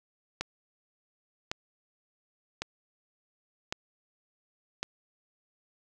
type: click train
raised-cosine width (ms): 0.2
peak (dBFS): -14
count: 5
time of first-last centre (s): 0.41-4.83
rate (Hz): 0.905
effects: none